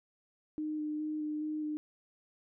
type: tone with vibrato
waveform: sine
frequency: 304.7 Hz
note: D#4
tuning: 36 cents flat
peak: -33 dBFS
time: 0.58-1.77 s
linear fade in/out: 0 ms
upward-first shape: square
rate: 2.4 Hz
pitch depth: 11 cents each way
effects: none